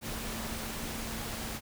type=tone in noise; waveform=sine; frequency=224.6 Hz; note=A3; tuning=36 cents sharp; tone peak=-44 dBFS; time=0.01-1.61 s; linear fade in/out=50 ms; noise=pink; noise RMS=-38 dBFS; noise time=0.01-1.61 s; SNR=-9 dB; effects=none